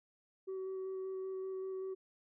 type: tone with vibrato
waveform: sine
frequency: 379.4 Hz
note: F#4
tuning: 43 cents sharp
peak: -36 dBFS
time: 0.47-1.95 s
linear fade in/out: 20 ms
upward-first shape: square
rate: 5.2 Hz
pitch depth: 8 cents each way
effects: tanh soft clip ceiling -37 dBFS